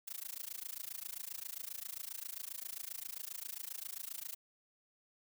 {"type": "noise with amplitude modulation", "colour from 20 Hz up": "blue", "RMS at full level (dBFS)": -41, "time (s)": [0.07, 4.35], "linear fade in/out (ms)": 10, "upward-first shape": "sine", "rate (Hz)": 27.5, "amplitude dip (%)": 100, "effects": []}